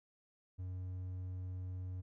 triangle tone, 91.9 Hz, F#2, 11 cents flat, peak -38 dBFS, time 0.58-2.02 s, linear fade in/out 20 ms, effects none

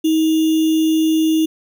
sine tone with sample-and-hold, 317.7 Hz, D#4, 36 cents sharp, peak -12 dBFS, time 0.04-1.46 s, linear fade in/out 10 ms, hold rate 3150 Hz, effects none

